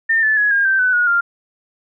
sine tone with pitch steps, 1808 / 1742.4 / 1679.1 / 1618.2 / 1559.5 / 1502.9 / 1448.3 / 1395.8 Hz, A6 / A6 / G#6 / G#6 / G6 / F#6 / F#6 / F6, +47 / -17 / +19 / -45 / -9 / +27 / -37 / -1 cents, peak -12 dBFS, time 0.09-1.21 s, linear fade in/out 10 ms, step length 140 ms, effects none

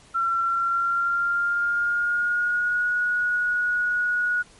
sine tone with pitch glide, 1358 to 1455.5 Hz, F6 to F#6, -49 to -29 cents, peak -20 dBFS, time 0.14-4.43 s, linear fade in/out 20 ms, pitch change +120 cents, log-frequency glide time 0.37-2.89 s, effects pink hiss -52 dBFS RMS until 4.59 s + MP3 48 kbps

